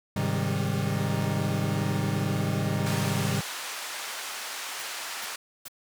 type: chord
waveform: 40% pulse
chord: Ab major seventh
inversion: none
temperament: equal with one note detuned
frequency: 103.83 / 133.25 / 155.56 / 196 Hz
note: Ab2 / C3 / Eb3 / G3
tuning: 0 / +32 / 0 / 0 cents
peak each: -30 dBFS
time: 0.16-3.41 s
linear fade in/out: 5 ms
type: band-pass noise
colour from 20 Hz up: pink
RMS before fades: -36 dBFS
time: 2.86-5.36 s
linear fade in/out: 5 ms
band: 970 to 11000 Hz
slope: 12 dB/octave
type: noise bursts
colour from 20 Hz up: white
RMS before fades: -40 dBFS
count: 3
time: 4.79-5.683 s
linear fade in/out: 5 ms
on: 31 ms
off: 400 ms
effects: none